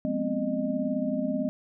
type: tone cluster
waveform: sine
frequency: 180.2 / 210.9 / 245.8 / 264.2 / 613 Hz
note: F#3 / G#3 / B3 / C4 / D#5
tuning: -45 / +27 / -8 / +17 / -26 cents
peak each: -36 / -32 / -32 / -30 / -32 dBFS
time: 0.05-1.49 s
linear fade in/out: 0 ms
effects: none